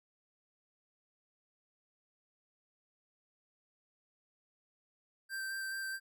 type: tone with vibrato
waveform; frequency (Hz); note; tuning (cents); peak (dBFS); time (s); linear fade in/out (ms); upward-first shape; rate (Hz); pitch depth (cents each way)
square; 1568; G6; 0; -38; 5.29-6; 50; square; 4.7; 10
effects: none